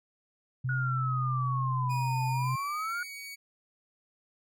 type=tone with vibrato; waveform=sine; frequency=128.3 Hz; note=C3; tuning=34 cents flat; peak=-28 dBFS; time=0.64-2.56 s; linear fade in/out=10 ms; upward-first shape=sine; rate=1.2 Hz; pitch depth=10 cents each way
type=exponential two-way sweep; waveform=sine; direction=down then up; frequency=1463 to 880 to 1463 Hz; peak=-31 dBFS; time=0.69-3.03 s; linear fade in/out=2 ms; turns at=2.26 s
type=tone with pitch glide; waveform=sawtooth; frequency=2467 to 2249 Hz; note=D#7 to C#7; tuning=-15 to +24 cents; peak=-37 dBFS; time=1.89-3.36 s; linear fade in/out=20 ms; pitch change=-161 cents; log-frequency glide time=2.24-2.87 s
effects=none